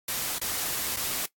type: noise with dropouts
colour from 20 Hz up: white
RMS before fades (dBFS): -30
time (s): 0.08-1.26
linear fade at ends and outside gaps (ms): 5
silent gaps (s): 0.386-0.413 / 0.962-0.969
effects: noise-tail reverb RT60 0.1 s tail -20 dB re dry + AAC 64 kbps